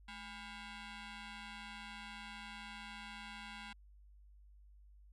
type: ring-modulated tone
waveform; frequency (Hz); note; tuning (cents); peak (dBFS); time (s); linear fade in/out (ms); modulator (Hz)
10% pulse; 603; D5; +46; -36; 0.08-3.73; 5; 389
effects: added 50 Hz sine -58 dBFS peak until 5.12 s + low-pass 6000 Hz 12 dB/octave